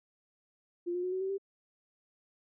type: tone with pitch steps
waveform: sine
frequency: 348.7 / 357.1 / 365.6 / 374.4 / 383.3 / 392.5 Hz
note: F4 / F4 / F#4 / F#4 / G4 / G4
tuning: -3 / +39 / -21 / +20 / -39 / +2 cents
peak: -31 dBFS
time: 0.86-1.382 s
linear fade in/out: 20 ms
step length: 87 ms
effects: none